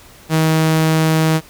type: tone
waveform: sawtooth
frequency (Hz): 159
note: D#3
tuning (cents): +38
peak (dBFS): -8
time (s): 0.29-1.41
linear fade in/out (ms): 50
effects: pink hiss -43 dBFS RMS until 1.49 s